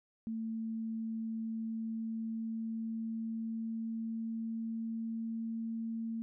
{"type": "tone with pitch glide", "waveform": "sine", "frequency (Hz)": [223.9, 226.6], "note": ["A3", "A#3"], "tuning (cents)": [30, -49], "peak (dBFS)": -35, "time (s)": [0.27, 6.22], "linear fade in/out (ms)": 0, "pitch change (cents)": 21, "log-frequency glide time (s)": [1.47, 5.61], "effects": []}